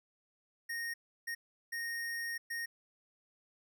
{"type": "tone bursts at uneven times", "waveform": "square", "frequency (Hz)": 1857, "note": "A#6", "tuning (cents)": -7, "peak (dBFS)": -37, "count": 4, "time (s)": [[0.69, 0.94], [1.27, 1.35], [1.72, 2.38], [2.5, 2.66]], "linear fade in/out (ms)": 10, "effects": []}